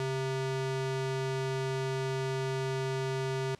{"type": "ring-modulated tone", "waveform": "square", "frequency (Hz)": 265.4, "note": "C4", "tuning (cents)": 25, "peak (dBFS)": -28, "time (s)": [0, 3.55], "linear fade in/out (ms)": 2, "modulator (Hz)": 129, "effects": ["pink hiss -60 dBFS RMS until 3.59 s", "low-pass 7000 Hz 12 dB/octave"]}